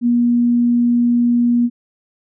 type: tone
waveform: sine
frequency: 239.6 Hz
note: A#3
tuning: 48 cents sharp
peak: -11 dBFS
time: 0.01-1.7 s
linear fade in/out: 50 ms
effects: none